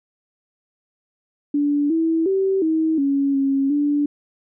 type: tone with pitch steps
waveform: sine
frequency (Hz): 289.7 / 325.7 / 385.4 / 318.7 / 278.2 / 273.4 / 290.8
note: D4 / E4 / G4 / D#4 / C#4 / C#4 / D4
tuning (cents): -24 / -21 / -29 / +42 / +6 / -24 / -17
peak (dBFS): -16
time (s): 1.54-4.06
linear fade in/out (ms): 5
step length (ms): 360
effects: none